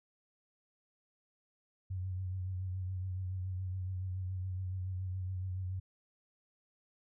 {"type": "tone with vibrato", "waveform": "sine", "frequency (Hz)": 92.8, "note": "F#2", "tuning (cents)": 6, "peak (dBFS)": -35, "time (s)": [1.9, 5.8], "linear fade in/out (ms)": 10, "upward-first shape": "triangle", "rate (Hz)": 7.1, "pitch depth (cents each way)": 46, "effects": []}